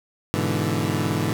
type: chord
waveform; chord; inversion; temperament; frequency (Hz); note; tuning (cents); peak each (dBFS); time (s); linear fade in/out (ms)
20% pulse; E dominant seventh; first; equal; 103.83 / 123.47 / 146.83 / 164.81; G#2 / B2 / D3 / E3; 0 / 0 / 0 / 0; -21 / -24 / -22 / -22; 0.34-1.33; 0
effects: none